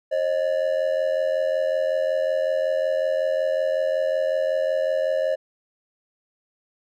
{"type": "ring-modulated tone", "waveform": "triangle", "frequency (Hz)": 578, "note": "D5", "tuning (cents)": -28, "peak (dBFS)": -15, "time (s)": [0.11, 5.36], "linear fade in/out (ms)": 20, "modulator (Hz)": 42.7, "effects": []}